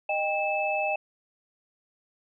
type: tone cluster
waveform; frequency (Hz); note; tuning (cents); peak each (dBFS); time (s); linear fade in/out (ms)
sine; 616 / 794 / 2619; D#5 / G5 / E7; -17 / +22 / -12; -29; 0.09-0.96; 5
effects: none